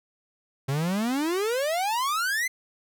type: exponential sweep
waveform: 45% pulse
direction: up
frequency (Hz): 130.81 to 2093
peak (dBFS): -24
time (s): 0.68-2.48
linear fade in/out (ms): 10
effects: none